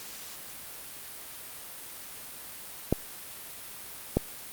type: clicks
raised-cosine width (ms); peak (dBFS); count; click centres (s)
2; -9; 2; 2.926 / 4.17
effects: white hiss -43 dBFS RMS until 4.52 s + Opus 48 kbps